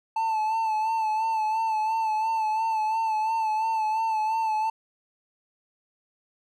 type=tone with vibrato; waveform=triangle; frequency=880 Hz; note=A5; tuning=in tune; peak=-21 dBFS; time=0.16-4.7 s; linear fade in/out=5 ms; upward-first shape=sine; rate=2.9 Hz; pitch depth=42 cents each way; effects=none